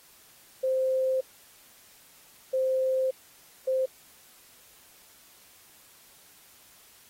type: tone bursts at uneven times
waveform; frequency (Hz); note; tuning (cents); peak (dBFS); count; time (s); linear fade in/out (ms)
sine; 522; C5; -4; -23; 3; 0.63-1.21 / 2.53-3.11 / 3.67-3.86; 10
effects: white hiss -56 dBFS RMS until 7.09 s + AAC 48 kbps